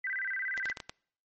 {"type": "tone with vibrato", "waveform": "sine", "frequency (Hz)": 1768, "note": "A6", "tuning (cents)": 8, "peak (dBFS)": -31, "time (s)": [0.04, 0.73], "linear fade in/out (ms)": 5, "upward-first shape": "square", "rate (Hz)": 17, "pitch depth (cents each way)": 210}
{"type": "clicks", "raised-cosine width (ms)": 0.2, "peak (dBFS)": -21, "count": 6, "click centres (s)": [0.577, 0.656, 0.699, 0.772, 0.802, 0.895]}
{"effects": ["noise-tail reverb RT60 0.6 s tail -26 dB re dry", "MP3 32 kbps"]}